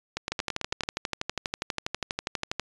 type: two click trains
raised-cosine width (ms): 0.2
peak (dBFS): -12 / -11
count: 7 / 29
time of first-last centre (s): 0.17-0.835 / 0.32-2.596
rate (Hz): 9.02 / 12.3
effects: resampled to 22050 Hz